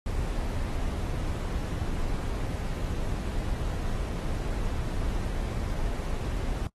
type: noise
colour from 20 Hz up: brown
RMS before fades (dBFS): -30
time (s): 0.06-6.67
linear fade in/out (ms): 2
effects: noise-tail reverb RT60 0.1 s tail -21 dB re dry + AAC 32 kbps